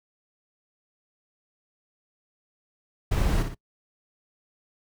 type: noise with echo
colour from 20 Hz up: brown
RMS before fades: -23 dBFS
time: 3.11-3.43 s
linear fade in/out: 10 ms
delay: 59 ms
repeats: 2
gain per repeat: -7 dB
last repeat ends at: 3.548 s
effects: noise-tail reverb RT60 0.1 s tail -23 dB re dry